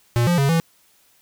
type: tone with pitch steps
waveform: square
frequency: 119.2 / 174.4 / 138.5 / 165.4 Hz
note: A#2 / F3 / C#3 / E3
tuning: +39 / -2 / -1 / +6 cents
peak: -16 dBFS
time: 0.16-0.6 s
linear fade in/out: 0 ms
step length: 110 ms
effects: white hiss -58 dBFS RMS until 1.21 s